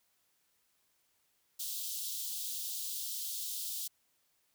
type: high-pass noise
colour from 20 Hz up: white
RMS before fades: -39 dBFS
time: 1.59-3.88 s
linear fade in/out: 10 ms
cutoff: 3200 Hz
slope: 48 dB/octave
effects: white hiss -75 dBFS RMS until 4.54 s